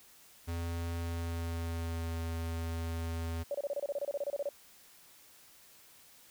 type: tone with pitch glide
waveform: square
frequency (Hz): 84.5 to 82.81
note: E2 to E2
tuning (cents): +43 to +8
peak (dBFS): -35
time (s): 0.47-3.44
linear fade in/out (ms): 20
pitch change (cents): -35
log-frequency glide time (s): 0.98-2.14
type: tone bursts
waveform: sine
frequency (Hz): 570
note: C#5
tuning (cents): +48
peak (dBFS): -31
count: 16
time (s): 3.51-4.49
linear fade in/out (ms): 2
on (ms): 35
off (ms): 28
effects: white hiss -59 dBFS RMS until 6.3 s